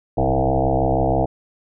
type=tone with frequency modulation; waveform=sine; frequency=391.6 Hz; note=G4; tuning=2 cents flat; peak=-15 dBFS; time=0.17-1.26 s; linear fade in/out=10 ms; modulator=66.2 Hz; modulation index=5.8; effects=none